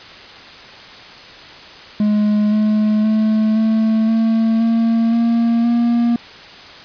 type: tone with pitch steps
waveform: triangle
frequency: 210 / 213.5 / 217.2 / 220.8 / 224.6 / 228.3 / 232.2 / 236.1 Hz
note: G#3 / G#3 / A3 / A3 / A3 / A#3 / A#3 / A#3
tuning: +19 / +48 / -22 / +6 / +36 / -36 / -7 / +22 cents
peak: -10 dBFS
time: 2-6.16 s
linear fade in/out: 2 ms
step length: 520 ms
effects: white hiss -37 dBFS RMS until 6.84 s + resampled to 11025 Hz